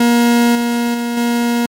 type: tone with level steps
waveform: 40% pulse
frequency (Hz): 237.2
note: A#3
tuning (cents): +30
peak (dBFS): -8 / -13 / -16 / -12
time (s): 0-1.66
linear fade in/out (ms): 5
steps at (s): 0.55 / 0.94 / 1.17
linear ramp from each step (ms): 5
effects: MP3 64 kbps